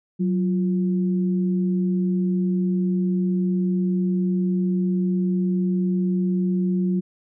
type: tone pair together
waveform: sine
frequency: 184.83 / 349.2 Hz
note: F#3 / F4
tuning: -2 / 0 cents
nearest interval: major seventh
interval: 1102 cents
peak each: -19 / -29 dBFS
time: 0.19-7.01 s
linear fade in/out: 20 ms
effects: none